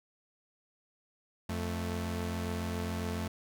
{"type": "tone pair together", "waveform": "sawtooth", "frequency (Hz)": [87.31, 220], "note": ["F2", "A3"], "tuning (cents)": [0, 0], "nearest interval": "octave + major third", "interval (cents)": 1600, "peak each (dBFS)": [-31, -33], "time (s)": [1.49, 3.28], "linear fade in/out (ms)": 5, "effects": []}